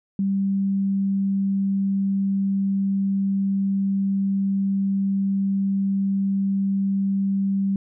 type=tone; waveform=sine; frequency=195.8 Hz; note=G3; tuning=2 cents flat; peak=-19 dBFS; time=0.19-7.76 s; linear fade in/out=2 ms; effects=none